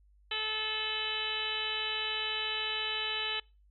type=harmonic tone; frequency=433.9 Hz; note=A4; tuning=24 cents flat; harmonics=1 / 2 / 3 / 4 / 5 / 6 / 7 / 8 / 9; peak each=-45 / -44 / -44 / -41 / -44 / -39 / -35 / -44 / -39 dBFS; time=0.31-3.4 s; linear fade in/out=5 ms; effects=noise-tail reverb RT60 0.3 s tail -25 dB re dry + added 50 Hz sine -60 dBFS peak until 3.7 s